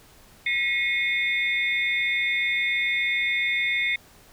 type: tone cluster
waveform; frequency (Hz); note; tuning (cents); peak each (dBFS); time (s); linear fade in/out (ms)
sine; 1935 / 2162 / 2468 / 3585; B6 / C#7 / D#7 / A7; -36 / -44 / -15 / +32; -30 / -23 / -32 / -31; 0.46-3.96; 5
effects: pink hiss -53 dBFS RMS until 4.32 s